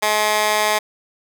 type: tone with high-pass filter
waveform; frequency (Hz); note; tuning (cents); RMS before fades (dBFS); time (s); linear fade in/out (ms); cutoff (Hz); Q
15% pulse; 212.5; G#3; +40; -18; 0.02-0.79; 10; 890; 0.93
effects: none